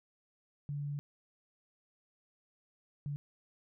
sine tone bursts at uneven times, 144.2 Hz, D3, 31 cents flat, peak -35 dBFS, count 2, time 0.69-0.99 / 3.06-3.16 s, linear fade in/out 0 ms, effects none

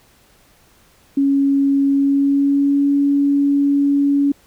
sine tone with pitch glide, 277.2 to 282.4 Hz, C#4 to C#4, 0 to +32 cents, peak -12 dBFS, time 1.17-4.32 s, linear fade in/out 5 ms, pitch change +32 cents, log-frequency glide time 1.9-2.89 s, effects pink hiss -53 dBFS RMS until 4.46 s

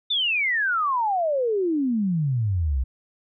sine exponential sweep, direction down, 3640 to 60.2 Hz, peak -20 dBFS, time 0.1-2.84 s, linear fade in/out 10 ms, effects none

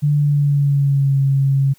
sine tone with pitch glide, 146.83 to 137 Hz, D3 to C#3, 0 to -20 cents, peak -12 dBFS, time 0.02-1.74 s, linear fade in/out 20 ms, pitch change -120 cents, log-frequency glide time 0.14-1.18 s, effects white hiss -54 dBFS RMS until 1.78 s

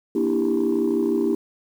sine chord, E half-diminished seventh, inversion second, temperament just, 237.3 / 296.7 / 329.6 / 395.6 Hz, Bb3 / D4 / E4 / G4, +31 / +18 / 0 / +16 cents, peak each -24 / -24 / -22 / -22 dBFS, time 0.15-1.35 s, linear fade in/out 5 ms, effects tanh soft clip ceiling -13 dBFS + 8-bit

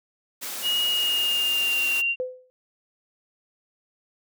white high-pass noise, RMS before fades -33 dBFS, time 0.41-2.02 s, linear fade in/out 20 ms, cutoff 210 Hz, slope 12 dB/octave
sine tone with pitch glide, 2879 to 2768 Hz, F#7 to F7, -48 to -16 cents, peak -21 dBFS, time 0.62-2.16 s, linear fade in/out 50 ms, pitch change -68 cents, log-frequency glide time 0.87-1.86 s
sine tone with exponential decay, 508 Hz, B4, 49 cents sharp, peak -22 dBFS, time 2.2-2.5 s, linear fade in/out 0 ms, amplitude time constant 65 ms
effects none

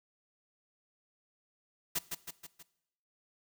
white noise with echo, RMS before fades -32 dBFS, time 1.95-1.99 s, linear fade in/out 10 ms, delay 160 ms, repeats 4, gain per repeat -5 dB, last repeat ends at 2.63 s, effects noise-tail reverb RT60 0.8 s tail -19 dB re dry

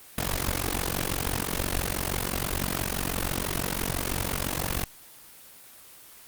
pink noise with amplitude modulation, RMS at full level -24 dBFS, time 0.18-4.84 s, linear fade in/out 2 ms, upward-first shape sine, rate 46 Hz, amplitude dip 90%, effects white hiss -49 dBFS RMS until 6.27 s + Opus 24 kbps

